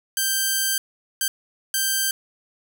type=tone bursts at uneven times; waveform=5% pulse; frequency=1568 Hz; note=G6; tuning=in tune; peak=-9 dBFS; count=3; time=0.17-0.78 / 1.21-1.28 / 1.74-2.11 s; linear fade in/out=2 ms; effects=none